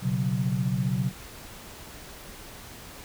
sine chord, B suspended second, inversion none, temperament equal, 123.47 / 138.59 / 185 Hz, B2 / C#3 / F#3, 0 / 0 / 0 cents, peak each -28 dBFS, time 0.01-1.12 s, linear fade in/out 50 ms, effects pink hiss -44 dBFS RMS until 3.04 s

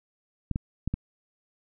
clicks, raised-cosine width 5 ms, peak -15 dBFS, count 4, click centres 0.513 / 0.559 / 0.876 / 0.94 s, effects none

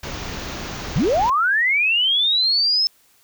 pink band-stop noise, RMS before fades -30 dBFS, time 0.03-1.3 s, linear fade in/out 5 ms, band 6900 to 16000 Hz, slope 96 dB/octave
sine linear sweep, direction up, 110 to 5274 Hz, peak -15 dBFS, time 0.96-2.87 s, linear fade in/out 0 ms
effects white hiss -57 dBFS RMS until 3.23 s

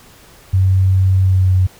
sine tone with pitch glide, 94.5 to 92.72 Hz, F#2 to F#2, +37 to +4 cents, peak -9 dBFS, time 0.53-1.67 s, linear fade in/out 10 ms, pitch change -33 cents, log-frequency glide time 1.22-1.53 s, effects pink hiss -44 dBFS RMS until 1.79 s

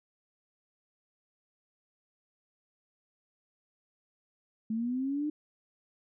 sine linear sweep, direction up, 216.4 to 305.2 Hz, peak -29 dBFS, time 4.7-5.3 s, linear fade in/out 5 ms, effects none

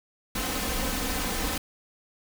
pink noise with comb filter, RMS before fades -29 dBFS, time 0.35-1.58 s, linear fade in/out 5 ms, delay 3.9 ms, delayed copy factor +0.65, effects none

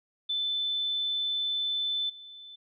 sine tone with level steps, 3520 Hz, A7, in tune, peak -27 / -44 dBFS, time 0.29-2.56 s, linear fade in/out 10 ms, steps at 2.09 s, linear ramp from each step 10 ms, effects none

